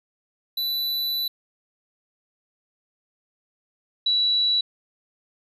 square / sine tone pair in turn, 3975 / 3929 Hz, B7 / B7, +10 / -10 cents, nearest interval unison, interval 20 cents, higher first, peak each -24 / -18 dBFS, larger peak second, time 0.57-1.28 / 4.06-4.61 s, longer first, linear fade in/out 5 ms, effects resampled to 32000 Hz

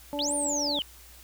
harmonic tone, 289.4 Hz, D4, 25 cents flat, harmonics 1 / 2 / 3, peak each -33 / -33 / -37 dBFS, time 0.13-0.79 s, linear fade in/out 0 ms
sine linear two-way sweep, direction up then down, 2867 to 9397 to 2867 Hz, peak -27 dBFS, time 0.19-0.82 s, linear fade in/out 0 ms, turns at 0.34 s
effects added 60 Hz sine -52 dBFS peak until 1.23 s + white hiss -52 dBFS RMS until 1.23 s

